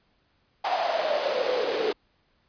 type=noise with high-pass filter sweep; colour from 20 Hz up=pink; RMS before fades=-26 dBFS; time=0.64-1.93 s; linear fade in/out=10 ms; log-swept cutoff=760 to 410 Hz; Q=9.1; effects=pink hiss -68 dBFS RMS until 2.48 s + resampled to 11025 Hz

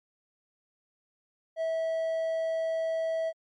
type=tone; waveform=triangle; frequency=650 Hz; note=E5; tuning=24 cents flat; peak=-25 dBFS; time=1.56-3.33 s; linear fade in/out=50 ms; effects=MP3 48 kbps

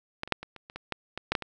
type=clicks; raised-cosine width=0.3 ms; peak=-15 / -25 / -6 / -23 / -28 / -28 / -22 / -14 / -18 / -9 / -9 / -20 dBFS; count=12; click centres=0.234 / 0.276 / 0.323 / 0.43 / 0.563 / 0.699 / 0.76 / 0.923 / 1.176 / 1.32 / 1.352 / 1.423 s; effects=none

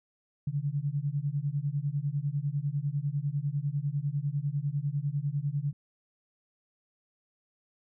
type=beating tone pair; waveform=sine; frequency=138.59 / 148.59 Hz; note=C#3 / D3; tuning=0 / +21 cents; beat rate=10 Hz; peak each=-31 dBFS; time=0.47-5.73 s; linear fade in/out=5 ms; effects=none

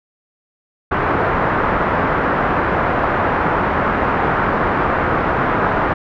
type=low-pass noise; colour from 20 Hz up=white; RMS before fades=-17 dBFS; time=0.91-5.94 s; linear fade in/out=10 ms; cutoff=1500 Hz; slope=24 dB/octave; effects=none

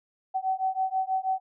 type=beating tone pair; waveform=sine; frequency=756 / 762.2 Hz; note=F#5 / G5; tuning=+37 / -49 cents; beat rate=6.2 Hz; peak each=-28 dBFS; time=0.34-1.4 s; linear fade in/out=20 ms; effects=none

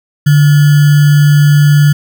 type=tone with sample-and-hold; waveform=sine; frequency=146.83 Hz; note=D3; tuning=in tune; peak=-3 dBFS; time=0.26-1.93 s; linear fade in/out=10 ms; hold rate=1575 Hz; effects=none

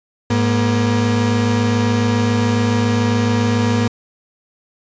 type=tone pair together; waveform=35% pulse; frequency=105.5 / 238.2 Hz; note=G#2 / A#3; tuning=+28 / +38 cents; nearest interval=octave + major second; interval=1410 cents; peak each=-15 dBFS; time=0.3-3.88 s; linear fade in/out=5 ms; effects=resampled to 16000 Hz

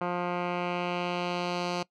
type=tone with low-pass filter sweep; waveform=10% pulse; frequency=176.7 Hz; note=F3; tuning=21 cents sharp; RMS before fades=-31 dBFS; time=0.01-1.83 s; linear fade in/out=5 ms; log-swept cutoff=1600 to 5000 Hz; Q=1.6; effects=noise-tail reverb RT60 0.1 s tail -21 dB re dry

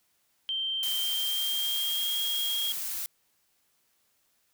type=tone with pitch glide; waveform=sine; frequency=3136 to 3262 Hz; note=G7 to G#7; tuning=0 to -32 cents; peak=-28 dBFS; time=0.49-2.72 s; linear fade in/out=0 ms; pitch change=+68 cents; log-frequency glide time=0.92-2.23 s
type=noise; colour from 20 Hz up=blue; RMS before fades=-34 dBFS; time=0.83-3.06 s; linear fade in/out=0 ms
effects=white hiss -71 dBFS RMS until 4.53 s

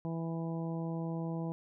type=harmonic tone; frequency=164.81 Hz; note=E3; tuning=in tune; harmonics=1 / 2 / 3 / 4 / 5 / 6; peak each=-35 / -41 / -45 / -47 / -49 / -51 dBFS; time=0.05-1.52 s; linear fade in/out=0 ms; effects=none

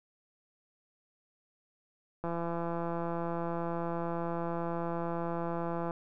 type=click train; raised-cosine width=1 ms; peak=-22 dBFS; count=621; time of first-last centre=2.24-5.909 s; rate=169 Hz; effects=none

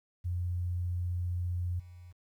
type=tone with level steps; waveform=sine; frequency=88.5 Hz; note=F2; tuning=23 cents sharp; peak=-30 / -47 dBFS; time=0.24-2.13 s; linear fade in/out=20 ms; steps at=1.79 s; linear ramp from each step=10 ms; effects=11-bit

